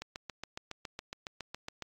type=click train; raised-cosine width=0.2 ms; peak=-22 dBFS; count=14; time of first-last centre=0.02-1.823 s; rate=7.21 Hz; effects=AAC 48 kbps